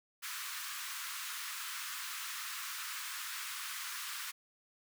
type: high-pass noise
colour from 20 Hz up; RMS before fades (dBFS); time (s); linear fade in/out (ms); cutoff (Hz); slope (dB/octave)
pink; -42; 0.22-4.32; 20; 1100; 48
effects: none